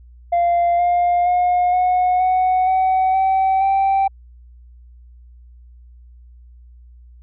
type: tone with pitch steps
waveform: sine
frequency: 693 / 704.7 / 716.6 / 728.7 / 741 / 753.5 / 766.3 / 779.2 Hz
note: F5 / F5 / F5 / F#5 / F#5 / F#5 / G5 / G5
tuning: -14 / +15 / +44 / -27 / +2 / +31 / -40 / -11 cents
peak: -11 dBFS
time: 0.32-4.08 s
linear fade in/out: 10 ms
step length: 470 ms
effects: tanh soft clip ceiling -12 dBFS + added 60 Hz sine -41 dBFS peak until 7.22 s